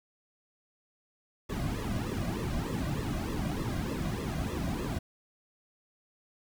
brown noise with flanger, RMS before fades -33 dBFS, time 1.49-4.99 s, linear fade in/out 10 ms, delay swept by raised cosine 1.3 to 2.3 ms, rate 3.3 Hz, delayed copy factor -1, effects none

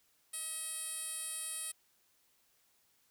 10% pulse tone with band-pass filter, 639 Hz, D#5, 46 cents sharp, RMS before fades -41 dBFS, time 0.33-1.72 s, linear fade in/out 10 ms, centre 10000 Hz, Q 2.8, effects white hiss -72 dBFS RMS until 3.1 s

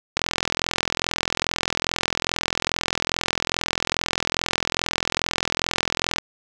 click train, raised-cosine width 0.2 ms, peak -3 dBFS, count 256, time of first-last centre 0.17-6.184 s, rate 42.4 Hz, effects none

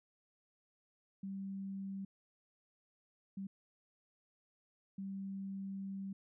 sine tone bursts at uneven times, 194.7 Hz, G3, 12 cents flat, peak -40 dBFS, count 3, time 1.23-2.05 / 3.37-3.47 / 4.98-6.13 s, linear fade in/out 5 ms, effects none

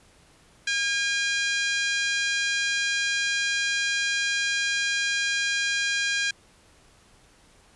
harmonic tone, 810 Hz, G#5, 43 cents flat, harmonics 2 / 3 / 4 / 5 / 6 / 7 / 8 / 9 / 10, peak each -26 / -30 / -32 / -34 / -36 / -37 / -38 / -39 / -40 dBFS, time 0.67-6.31 s, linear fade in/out 5 ms, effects pink hiss -57 dBFS RMS until 7.75 s + resampled to 24000 Hz

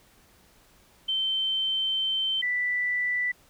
sine tone pair in turn, 3100 / 1975.3 Hz, G7 / B6, -20 / 0 cents, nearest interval minor sixth, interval 780 cents, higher first, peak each -24 dBFS, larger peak neither, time 1.08-2.42 / 2.42-3.32 s, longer first, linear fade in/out 10 ms, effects pink hiss -59 dBFS RMS until 3.49 s

